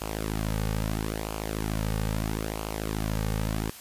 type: tone with flanger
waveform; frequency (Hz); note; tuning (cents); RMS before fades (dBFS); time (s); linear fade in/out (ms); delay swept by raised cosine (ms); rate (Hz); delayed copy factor
sawtooth; 53.6; A1; -45; -30; 0.01-3.7; 5; 0.52 to 3.02; 0.76; -0.7
effects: white hiss -45 dBFS RMS until 3.8 s + resampled to 32000 Hz